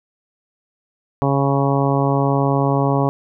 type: harmonic tone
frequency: 138.59 Hz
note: C#3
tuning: in tune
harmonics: 1 / 2 / 3 / 4 / 5 / 6 / 7 / 8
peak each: -18 / -21 / -23 / -24 / -25 / -26 / -26 / -27 dBFS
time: 1.22-3.09 s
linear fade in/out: 0 ms
effects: none